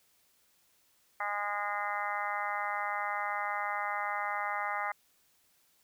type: harmonic tone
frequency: 205.2 Hz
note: G#3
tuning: 21 cents flat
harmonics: 3 / 4 / 5 / 6 / 7 / 8 / 9 / 10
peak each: -44 / -36 / -42 / -37 / -42 / -46 / -41 / -40 dBFS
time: 1.2-4.92 s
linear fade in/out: 5 ms
effects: white hiss -69 dBFS RMS until 5.83 s